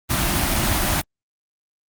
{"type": "band-stop noise", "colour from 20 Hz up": "pink", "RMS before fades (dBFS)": -20, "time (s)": [0.09, 1.02], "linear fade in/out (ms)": 20, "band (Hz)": [380, 560], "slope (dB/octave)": 96, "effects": ["Opus 24 kbps"]}